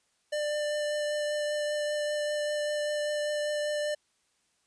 square tone with vibrato, 595 Hz, D5, 22 cents sharp, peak -29 dBFS, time 0.32-3.95 s, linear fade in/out 10 ms, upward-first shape triangle, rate 5.1 Hz, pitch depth 11 cents each way, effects white hiss -72 dBFS RMS until 4.66 s + resampled to 22050 Hz

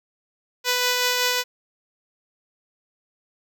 5% pulse tone with tremolo, 495.7 Hz, B4, 6 cents sharp, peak -7 dBFS, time 0.64-1.44 s, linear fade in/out 50 ms, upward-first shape sine, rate 5.3 Hz, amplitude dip 25%, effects none

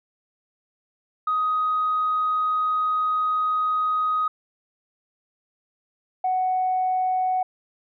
sine tone pair in turn, 1253 / 742.9 Hz, D#6 / F#5, +12 / +7 cents, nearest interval major sixth, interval 905 cents, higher first, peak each -19 dBFS, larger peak neither, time 1.27-4.28 / 6.24-7.43 s, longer first, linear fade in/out 5 ms, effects tanh soft clip ceiling -15 dBFS

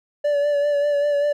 triangle tone with vibrato, 579 Hz, D5, 25 cents flat, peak -15 dBFS, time 0.24-1.33 s, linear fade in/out 10 ms, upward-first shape sine, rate 5.1 Hz, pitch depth 28 cents each way, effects none

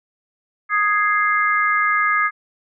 sine chord, Ab major, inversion second, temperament equal, 1244.5 / 1661.2 / 2093 Hz, Eb6 / Ab6 / C7, 0 / 0 / 0 cents, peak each -18 / -20 / -21 dBFS, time 0.69-2.31 s, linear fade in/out 50 ms, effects none

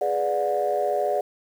sine chord, G# half-diminished seventh, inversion none, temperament equal with one note detuned, 415.3 / 493.9 / 587.3 / 723.5 Hz, G#4 / B4 / D5 / F#5, 0 / 0 / 0 / -39 cents, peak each -27 / -30 / -24 / -25 dBFS, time 0.01-1.21 s, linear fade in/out 5 ms, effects tanh soft clip ceiling -13 dBFS + 8-bit

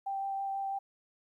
sine tone with vibrato, 784 Hz, G5, in tune, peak -32 dBFS, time 0.06-0.79 s, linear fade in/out 10 ms, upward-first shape sine, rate 6.1 Hz, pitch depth 9 cents each way, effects 12-bit

